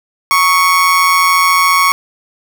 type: tone with amplitude modulation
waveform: 30% pulse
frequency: 1108.7 Hz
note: C#6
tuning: in tune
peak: -3 dBFS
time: 0.31-1.92 s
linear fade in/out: 0 ms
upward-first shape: sine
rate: 174 Hz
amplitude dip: 55%
effects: none